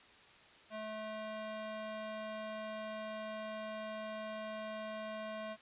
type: tone with high-pass filter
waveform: square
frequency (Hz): 216.4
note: A3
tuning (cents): -29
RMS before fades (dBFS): -43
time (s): 0.7-5.57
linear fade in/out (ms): 50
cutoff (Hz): 460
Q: 1.8
effects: white hiss -60 dBFS RMS until 5.61 s + resampled to 8000 Hz